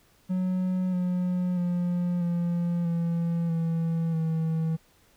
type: tone with pitch steps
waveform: triangle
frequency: 184.2 / 180.2 / 176.29 / 172.46 / 168.72 / 165.05 / 161.47 Hz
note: F#3 / F#3 / F3 / F3 / E3 / E3 / E3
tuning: -7 / -45 / +17 / -21 / +41 / +2 / -35 cents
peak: -22 dBFS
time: 0.29-4.77 s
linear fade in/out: 20 ms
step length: 640 ms
effects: pink hiss -62 dBFS RMS until 5.16 s